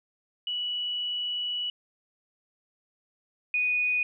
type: tone pair in turn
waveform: sine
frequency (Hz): 2944 / 2476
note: F#7 / D#7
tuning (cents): -9 / -9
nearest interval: minor third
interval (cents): 300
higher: first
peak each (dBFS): -28 / -23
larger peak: second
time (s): 0.47-1.7 / 3.54-4.03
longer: first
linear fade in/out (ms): 2
effects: none